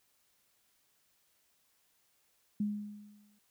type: tone with exponential decay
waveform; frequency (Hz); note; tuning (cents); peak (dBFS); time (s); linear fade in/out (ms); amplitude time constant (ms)
sine; 207.7; G#3; 0; -28; 2.6-3.39; 5; 170
effects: white hiss -73 dBFS RMS until 3.5 s